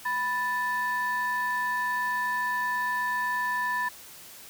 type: tone pair together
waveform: sine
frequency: 987.8 / 1760 Hz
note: B5 / A6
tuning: 0 / 0 cents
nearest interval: minor seventh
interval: 1000 cents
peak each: -27 dBFS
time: 0.05-3.89 s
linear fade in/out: 10 ms
effects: tanh soft clip ceiling -21 dBFS + white hiss -47 dBFS RMS until 4.49 s